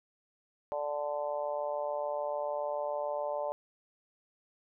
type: harmonic tone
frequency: 146.83 Hz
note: D3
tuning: in tune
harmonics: 3 / 4 / 5 / 6 / 7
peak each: -45 / -33 / -42 / -39 / -44 dBFS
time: 0.72-3.52 s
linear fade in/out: 0 ms
effects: none